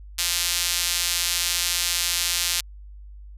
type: tone with high-pass filter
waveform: sawtooth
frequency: 174.61 Hz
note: F3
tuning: in tune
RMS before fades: -24 dBFS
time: 0.18-2.61 s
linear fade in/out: 10 ms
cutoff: 3900 Hz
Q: 0.86
effects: added 50 Hz sine -39 dBFS peak until 3.37 s + resampled to 32000 Hz